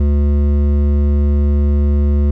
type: tone with hard clipping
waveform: sine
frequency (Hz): 72.1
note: D2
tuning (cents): -31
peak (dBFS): -12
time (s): 0-2.31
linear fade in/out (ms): 5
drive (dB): 11
effects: none